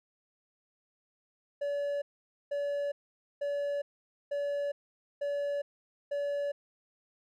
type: tone bursts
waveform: triangle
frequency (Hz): 572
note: D5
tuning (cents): -46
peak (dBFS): -28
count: 6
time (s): 1.61-6.52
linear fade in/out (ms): 10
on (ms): 410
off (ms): 490
effects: none